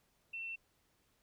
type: tone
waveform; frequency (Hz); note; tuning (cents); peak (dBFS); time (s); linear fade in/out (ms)
sine; 2695; E7; +38; -40; 0.33-0.56; 10
effects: pink hiss -75 dBFS RMS until 1.22 s